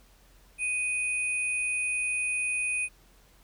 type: tone pair together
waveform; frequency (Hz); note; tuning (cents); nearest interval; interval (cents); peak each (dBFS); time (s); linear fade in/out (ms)
sine; 2489 / 9390; D#7 / D9; 0 / -1; octave + major seventh; 2299; -27 / -35; 0.58-2.89; 50
effects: added 44 Hz sine -58 dBFS peak until 3.43 s + pink hiss -61 dBFS RMS until 3.43 s